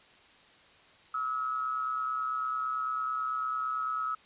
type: tone with amplitude modulation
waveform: sine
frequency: 1288 Hz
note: E6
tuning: 41 cents flat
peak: -27 dBFS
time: 1.14-4.15 s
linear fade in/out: 5 ms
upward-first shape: sine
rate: 129 Hz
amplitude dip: 55%
effects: white hiss -58 dBFS RMS until 4.25 s + resampled to 8000 Hz